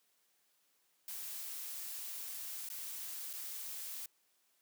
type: noise with dropouts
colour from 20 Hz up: blue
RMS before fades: -44 dBFS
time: 1.08-4.06 s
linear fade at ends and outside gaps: 2 ms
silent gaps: 2.689-2.7 / 3.331-3.335 s
effects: white hiss -75 dBFS RMS until 4.61 s + high-pass 200 Hz 12 dB/octave